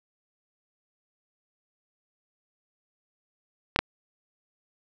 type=clicks; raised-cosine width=0.3 ms; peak=-5 dBFS; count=2; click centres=3.761 / 3.79 s; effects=none